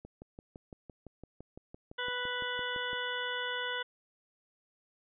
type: click train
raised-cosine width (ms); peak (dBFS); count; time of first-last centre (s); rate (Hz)
2; -33; 18; 0.05-2.931; 5.9
type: harmonic tone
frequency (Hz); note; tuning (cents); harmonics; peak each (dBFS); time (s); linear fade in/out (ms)
493.9; B4; 0; 1 / 2 / 3 / 4 / 6 / 7; -41 / -41 / -37 / -42 / -41 / -42; 1.98-3.83; 10
effects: none